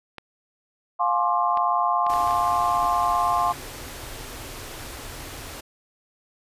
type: clicks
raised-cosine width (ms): 0.3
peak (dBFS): -20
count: 6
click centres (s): 0.183 / 1.573 / 2.066 / 2.137 / 2.275 / 2.309
type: chord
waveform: sine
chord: D half-diminished seventh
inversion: first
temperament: just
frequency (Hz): 704.8 / 845.8 / 1057.2 / 1174.7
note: F5 / Ab5 / C6 / D6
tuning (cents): +16 / +31 / +18 / 0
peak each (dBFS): -24 / -27 / -22 / -28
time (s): 0.99-3.53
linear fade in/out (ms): 20
type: band-stop noise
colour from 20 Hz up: pink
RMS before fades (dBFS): -37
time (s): 2.09-5.61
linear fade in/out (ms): 10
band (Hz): 150 to 230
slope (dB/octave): 96
effects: resampled to 32000 Hz